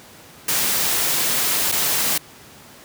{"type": "noise with dropouts", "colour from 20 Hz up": "white", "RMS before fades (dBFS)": -20, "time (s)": [0.48, 2.18], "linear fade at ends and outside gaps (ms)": 5, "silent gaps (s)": [1.717, 1.721], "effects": ["pink hiss -44 dBFS RMS until 2.84 s", "high-pass 100 Hz 12 dB/octave"]}